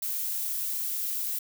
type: noise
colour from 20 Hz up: violet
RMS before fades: -31 dBFS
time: 0.02-1.39 s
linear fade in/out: 5 ms
effects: none